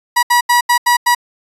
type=tone bursts at uneven times; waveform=30% pulse; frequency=967 Hz; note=B5; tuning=37 cents flat; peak=-6 dBFS; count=6; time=0.16-0.23 / 0.3-0.41 / 0.49-0.61 / 0.69-0.78 / 0.86-0.97 / 1.06-1.15 s; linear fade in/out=10 ms; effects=resampled to 32000 Hz